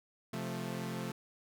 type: chord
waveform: sawtooth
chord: F major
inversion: second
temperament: equal with one note detuned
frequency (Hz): 131.87 / 174.61 / 220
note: C3 / F3 / A3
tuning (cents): +14 / 0 / 0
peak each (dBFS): -38 / -37 / -37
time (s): 0.33-1.12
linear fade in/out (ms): 5
effects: none